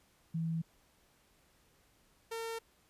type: tone pair in turn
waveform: sine / sawtooth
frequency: 163.7 / 455.1 Hz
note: E3 / A#4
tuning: -12 / -42 cents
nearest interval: octave + tritone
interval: 1770 cents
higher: second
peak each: -32 / -34 dBFS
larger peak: first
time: 0.34-0.62 / 2.31-2.59 s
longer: neither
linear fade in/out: 10 ms
effects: pink hiss -69 dBFS RMS until 2.89 s + resampled to 32000 Hz